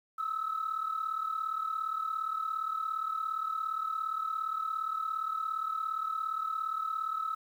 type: tone pair together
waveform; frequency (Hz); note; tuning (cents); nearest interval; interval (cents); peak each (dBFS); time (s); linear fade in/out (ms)
sine; 1272.7 / 1310; D#6 / E6; +39 / -11; minor second; 50; -35 / -32; 0.18-7.35; 10
effects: tanh soft clip ceiling -25 dBFS + 10-bit